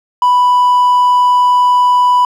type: tone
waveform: triangle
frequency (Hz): 989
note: B5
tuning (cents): +2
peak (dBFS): -4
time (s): 0.22-2.25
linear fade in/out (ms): 2
effects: tanh soft clip ceiling 0 dBFS